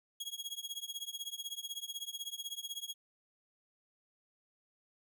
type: tone with tremolo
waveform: sawtooth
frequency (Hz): 3308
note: G#7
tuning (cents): -8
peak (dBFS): -33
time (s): 0.2-2.94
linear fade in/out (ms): 5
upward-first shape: triangle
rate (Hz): 16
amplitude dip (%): 100
effects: none